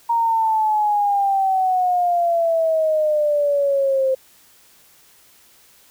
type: exponential sweep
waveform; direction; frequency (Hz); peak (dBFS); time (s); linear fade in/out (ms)
sine; down; 937 to 523.3; -15; 0.09-4.15; 10
effects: white hiss -52 dBFS RMS until 5.9 s